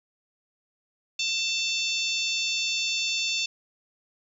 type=harmonic tone with a mistuned harmonic; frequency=890 Hz; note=A5; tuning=20 cents sharp; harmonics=3 / 4 / 5 / 6 / 7 / 8; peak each=-29 / -30 / -32 / -35 / -37 / -38 dBFS; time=1.19-3.46 s; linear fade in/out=5 ms; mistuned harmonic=6; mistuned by=+16 cents; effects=10-bit